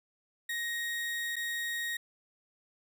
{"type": "tone with dropouts", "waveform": "35% pulse", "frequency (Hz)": 1876, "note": "A#6", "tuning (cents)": 11, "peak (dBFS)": -31, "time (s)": [0.49, 1.97], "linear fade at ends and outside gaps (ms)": 5, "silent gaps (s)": [1.358, 1.364], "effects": []}